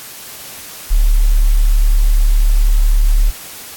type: tone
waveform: sine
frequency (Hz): 36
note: D1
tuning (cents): -34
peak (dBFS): -7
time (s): 0.9-3.31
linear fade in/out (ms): 20
effects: white hiss -32 dBFS RMS until 3.76 s + AAC 64 kbps

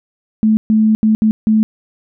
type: tone bursts at uneven times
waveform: sine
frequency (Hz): 217.5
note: A3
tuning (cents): -20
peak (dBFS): -8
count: 5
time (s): 0.43-0.57 / 0.7-0.95 / 1.03-1.15 / 1.22-1.31 / 1.47-1.63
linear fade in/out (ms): 0
effects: none

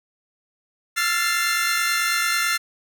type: chord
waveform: sawtooth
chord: F major seventh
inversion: third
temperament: equal with one note detuned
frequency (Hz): 1347.8 / 1396.9 / 1760 / 2093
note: E6 / F6 / A6 / C7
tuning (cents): +38 / 0 / 0 / 0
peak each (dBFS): -22 / -23 / -22 / -21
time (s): 0.96-2.58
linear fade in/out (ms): 20
effects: none

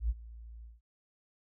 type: tone with ADSR envelope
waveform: sine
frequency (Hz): 56.8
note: A#1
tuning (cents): -44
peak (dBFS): -25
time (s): 0-0.81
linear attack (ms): 95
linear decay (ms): 37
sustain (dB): -20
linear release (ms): 170
effects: none

